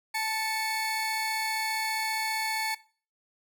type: tone pair together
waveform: 30% pulse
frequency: 879 / 2215 Hz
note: A5 / C#7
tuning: -2 / -2 cents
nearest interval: octave + major third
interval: 1600 cents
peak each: -28 dBFS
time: 0.14-2.75 s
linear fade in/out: 10 ms
effects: noise-tail reverb RT60 0.4 s tail -19 dB re dry